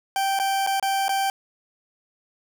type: tone with dropouts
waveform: 40% pulse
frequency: 781 Hz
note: G5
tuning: 7 cents flat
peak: -20 dBFS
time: 0.16-1.3 s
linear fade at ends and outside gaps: 1 ms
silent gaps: 0.39-0.398 / 0.665-0.672 / 0.798-0.826 / 1.082-1.092 s
effects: none